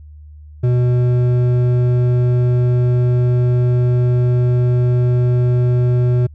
triangle tone with hard clipping, 123.47 Hz, B2, in tune, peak -13 dBFS, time 0.63-6.27 s, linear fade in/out 10 ms, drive 12 dB, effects added 75 Hz sine -35 dBFS peak until 6.34 s

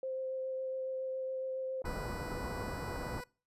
sine tone with vibrato, 523.3 Hz, C5, in tune, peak -35 dBFS, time 0.03-1.82 s, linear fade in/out 2 ms, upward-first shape sine, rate 7.2 Hz, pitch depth 9 cents each way
pink low-pass noise, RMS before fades -40 dBFS, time 1.84-3.21 s, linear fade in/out 10 ms, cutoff 1300 Hz, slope 24 dB/octave
15% pulse tone, 493.9 Hz, B4, in tune, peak -37 dBFS, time 1.85-3.24 s, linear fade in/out 5 ms
effects noise-tail reverb RT60 0.4 s tail -25 dB re dry + resampled to 32000 Hz

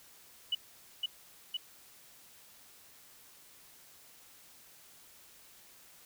sine tone with echo, 2960 Hz, F#7, in tune, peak -28 dBFS, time 0.52-0.55 s, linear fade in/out 5 ms, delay 510 ms, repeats 2, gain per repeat -2 dB, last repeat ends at 1.57 s, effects white hiss -58 dBFS RMS until 6.05 s

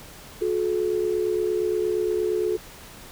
sine tone pair together, 361.1 / 429.7 Hz, F#4 / A4, -42 / -41 cents, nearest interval minor third, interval 301 cents, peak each -24 dBFS, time 0.41-2.57 s, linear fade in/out 10 ms, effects pink hiss -44 dBFS RMS until 3.11 s

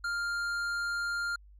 triangle tone with tanh clipping, 1400 Hz, F6, 4 cents sharp, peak -32 dBFS, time 0.04-1.36 s, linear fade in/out 5 ms, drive 15 dB, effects added 50 Hz sine -52 dBFS peak until 1.59 s

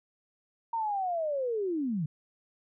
sine linear sweep, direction down, 932.3 to 141.3 Hz, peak -28 dBFS, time 0.73-2.06 s, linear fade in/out 5 ms, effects none

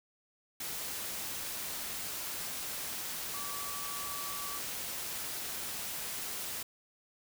sine tone in noise, 1149 Hz, D6, 38 cents flat, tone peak -43 dBFS, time 3.34-4.59 s, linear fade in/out 5 ms, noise white, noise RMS -39 dBFS, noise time 0.6-6.63 s, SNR -7 dB, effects none

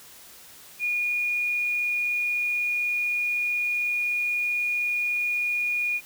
sine tone, 2441 Hz, D#7, 34 cents flat, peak -23 dBFS, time 0.79-6.01 s, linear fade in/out 50 ms, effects white hiss -48 dBFS RMS until 6.05 s

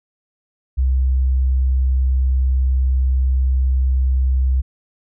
sine tone, 64.9 Hz, C2, 13 cents flat, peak -13 dBFS, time 0.77-4.62 s, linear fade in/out 20 ms, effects none

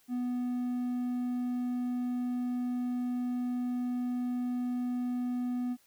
triangle tone, 246.9 Hz, B3, in tune, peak -28 dBFS, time 0.08-5.77 s, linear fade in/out 50 ms, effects white hiss -66 dBFS RMS until 5.86 s

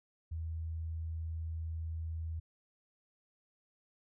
sine tone, 81.1 Hz, E2, 28 cents flat, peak -36 dBFS, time 0.31-2.4 s, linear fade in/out 10 ms, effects none

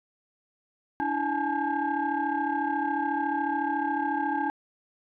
sine tone cluster, 288.7 / 328 / 842 / 876 / 1600 Hz, D4 / E4 / G#5 / A5 / G6, -30 / -9 / +24 / -8 / +35 cents, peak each -31 / -34 / -28 / -32 / -34 dBFS, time 1-4.5 s, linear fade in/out 0 ms, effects tanh soft clip ceiling -16 dBFS

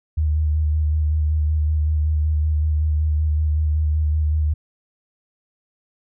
sine tone with vibrato, 76.6 Hz, D#2, 27 cents flat, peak -16 dBFS, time 0.17-4.54 s, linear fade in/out 10 ms, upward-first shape square, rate 5.3 Hz, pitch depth 22 cents each way, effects none

